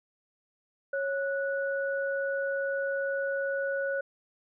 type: tone pair together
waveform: sine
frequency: 550.6 / 1473 Hz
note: C#5 / F#6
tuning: -12 / -8 cents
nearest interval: octave + perfect fourth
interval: 1704 cents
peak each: -29 / -33 dBFS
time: 0.93-4.01 s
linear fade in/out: 5 ms
effects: none